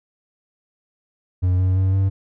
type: tone with pitch steps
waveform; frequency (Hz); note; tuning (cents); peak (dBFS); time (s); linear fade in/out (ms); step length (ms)
triangle; 91 / 92.86 / 94.75 / 96.69; F#2 / F#2 / F#2 / G2; -28 / +7 / +42 / -23; -13; 1.42-2.1; 20; 170
effects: none